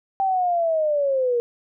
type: linear sweep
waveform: sine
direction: down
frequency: 784 to 468.8 Hz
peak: -18 dBFS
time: 0.2-1.4 s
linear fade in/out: 0 ms
effects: none